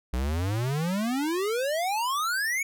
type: exponential sweep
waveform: square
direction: up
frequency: 59 to 2277 Hz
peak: -26 dBFS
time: 0.13-2.63 s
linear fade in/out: 5 ms
effects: none